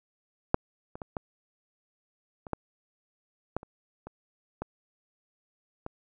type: clicks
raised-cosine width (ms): 1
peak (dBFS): -6 / -26 / -23 / -18 / -27 / -15 / -15 / -30 / -27 / -19 / -22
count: 11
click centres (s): 0.544 / 0.955 / 1.018 / 1.168 / 2.468 / 2.533 / 3.566 / 3.631 / 4.07 / 4.62 / 5.864
effects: none